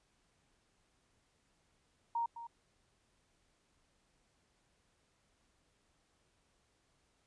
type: tone with echo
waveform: sine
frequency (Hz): 932.3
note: A#5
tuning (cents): 0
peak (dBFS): -32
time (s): 2.15-2.26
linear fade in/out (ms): 5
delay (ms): 210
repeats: 1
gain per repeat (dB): -12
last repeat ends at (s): 2.47
effects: pink hiss -75 dBFS RMS until 7.26 s + resampled to 22050 Hz